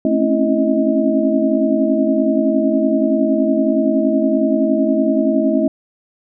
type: tone cluster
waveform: sine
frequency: 220.2 / 266.7 / 277.4 / 329.9 / 630 Hz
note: A3 / C4 / C#4 / E4 / D#5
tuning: +2 / +33 / +1 / +1 / +21 cents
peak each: -19 dBFS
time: 0.05-5.68 s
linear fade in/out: 2 ms
effects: none